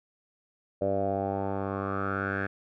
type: tone with low-pass filter sweep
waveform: 10% pulse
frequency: 98 Hz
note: G2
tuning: in tune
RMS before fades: -30 dBFS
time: 0.81-2.47 s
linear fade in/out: 10 ms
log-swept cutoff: 580 to 1700 Hz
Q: 6
effects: none